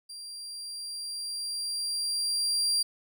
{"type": "tone with level ramp", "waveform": "35% pulse", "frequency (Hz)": 4747, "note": "D8", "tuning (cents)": 18, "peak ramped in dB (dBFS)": [-39, -22], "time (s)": [0.09, 2.83], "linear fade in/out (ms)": 10, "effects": []}